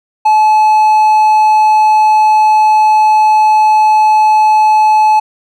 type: tone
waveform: triangle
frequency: 860 Hz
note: A5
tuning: 40 cents flat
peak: -3 dBFS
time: 0.25-5.2 s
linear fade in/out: 10 ms
effects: none